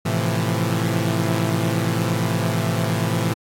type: chord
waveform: sawtooth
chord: F major seventh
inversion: first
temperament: equal with one note detuned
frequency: 110 / 130.81 / 164.81 / 173.51 Hz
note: A2 / C3 / E3 / F3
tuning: 0 / 0 / 0 / -11 cents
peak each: -19 / -22 / -20 / -23 dBFS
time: 0.05-3.34 s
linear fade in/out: 10 ms
effects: AAC 64 kbps